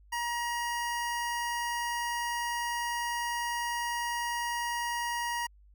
25% pulse tone, 950 Hz, A#5, 33 cents sharp, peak -27 dBFS, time 0.12-5.47 s, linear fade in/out 10 ms, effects added 50 Hz sine -55 dBFS peak until 5.74 s

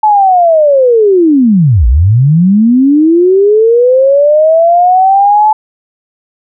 sine linear two-way sweep, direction down then up, 869 to 53.3 to 869 Hz, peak -3 dBFS, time 0.03-5.53 s, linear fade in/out 5 ms, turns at 1.87 s, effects none

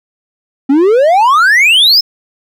triangle exponential sweep, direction up, 261.6 to 5350 Hz, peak -3 dBFS, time 0.69-2.01 s, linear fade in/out 10 ms, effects none

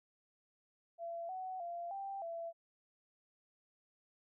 sine tone with pitch steps, 677 / 748 / 689 / 786 / 671 Hz, E5 / F#5 / F5 / G5 / E5, +46 / +19 / -24 / +4 / +31 cents, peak -40 dBFS, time 0.98-2.53 s, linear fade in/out 50 ms, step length 310 ms, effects none

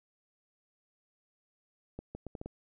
accelerating click train, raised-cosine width 2 ms, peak -27 dBFS, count 6, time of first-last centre 1.99-2.46 s, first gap 160 ms, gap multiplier 0.73, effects none

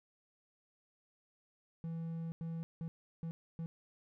triangle tone bursts at uneven times, 164.81 Hz, E3, in tune, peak -36 dBFS, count 5, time 1.84-2.32 / 2.41-2.63 / 2.81-2.88 / 3.23-3.31 / 3.59-3.66 s, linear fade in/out 0 ms, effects none

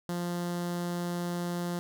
sawtooth tone with notch filter, 174.61 Hz, F3, in tune, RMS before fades -33 dBFS, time 0.09-1.79 s, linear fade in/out 0 ms, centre 2400 Hz, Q 1.8, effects none

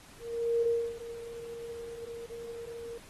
sine tone with ADSR envelope, 466.2 Hz, A#4, in tune, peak -23 dBFS, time 0.18-2.98 s, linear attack 470 ms, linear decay 290 ms, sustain -16 dB, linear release 5 ms, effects pink hiss -54 dBFS RMS until 3.09 s + AAC 32 kbps

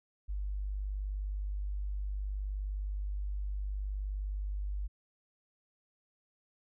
sine tone, 49.67 Hz, G1, 24 cents sharp, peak -33 dBFS, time 0.28-4.88 s, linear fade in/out 20 ms, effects none

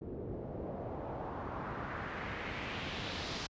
pink noise with low-pass filter sweep, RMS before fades -40 dBFS, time 0.01-3.47 s, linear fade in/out 10 ms, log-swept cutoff 350 to 4900 Hz, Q 1.8, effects high-pass 60 Hz 12 dB/octave + resampled to 16000 Hz

